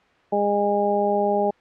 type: harmonic tone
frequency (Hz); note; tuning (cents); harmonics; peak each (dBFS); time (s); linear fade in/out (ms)
204.1; G#3; -30; 1 / 2 / 3 / 4; -27 / -23 / -23 / -23; 0.32-1.51; 10
effects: white hiss -57 dBFS RMS until 1.6 s + low-pass 2000 Hz 12 dB/octave